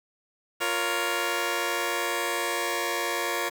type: chord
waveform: 10% pulse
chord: Bb minor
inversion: second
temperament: just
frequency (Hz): 349.6 / 466.2 / 559.4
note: F4 / Bb4 / Db5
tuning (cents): +2 / 0 / +16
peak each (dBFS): -22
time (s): 0.6-3.5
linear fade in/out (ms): 20
effects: 8-bit